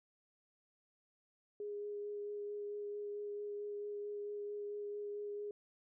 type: tone with vibrato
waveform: sine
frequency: 412.3 Hz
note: G#4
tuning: 13 cents flat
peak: -40 dBFS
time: 1.6-5.51 s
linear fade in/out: 2 ms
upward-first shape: sine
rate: 4.5 Hz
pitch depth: 10 cents each way
effects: none